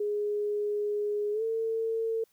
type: tone with pitch glide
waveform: sine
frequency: 415.3 to 450.3 Hz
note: G#4 to A4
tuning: 0 to +40 cents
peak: -27 dBFS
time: 0-2.24 s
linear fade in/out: 5 ms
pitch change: +140 cents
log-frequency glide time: 1.32-1.43 s
effects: white hiss -69 dBFS RMS until 2.32 s